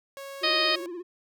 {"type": "tone", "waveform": "sawtooth", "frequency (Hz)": 551, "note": "C#5", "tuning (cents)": -11, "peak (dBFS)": -34, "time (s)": [0.17, 0.86], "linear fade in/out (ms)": 0}
{"type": "tone with vibrato", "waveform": "triangle", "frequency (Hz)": 349.2, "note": "F4", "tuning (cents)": 0, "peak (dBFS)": -32, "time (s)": [0.41, 1.03], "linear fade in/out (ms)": 20, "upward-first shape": "triangle", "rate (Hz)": 17, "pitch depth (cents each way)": 96}
{"type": "harmonic tone", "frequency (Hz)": 622.3, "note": "D#5", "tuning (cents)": 0, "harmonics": [1, 2, 3, 4, 5, 6, 7, 8], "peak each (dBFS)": [-30, -30, -30, -30, -30, -30, -30, -30], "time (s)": [0.43, 0.76], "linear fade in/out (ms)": 10}
{"effects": []}